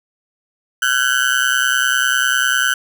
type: tone with amplitude modulation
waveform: 35% pulse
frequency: 1510 Hz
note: F#6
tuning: 35 cents sharp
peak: -8 dBFS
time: 0.82-2.74 s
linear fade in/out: 5 ms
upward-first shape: sine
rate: 130 Hz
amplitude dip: 95%
effects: none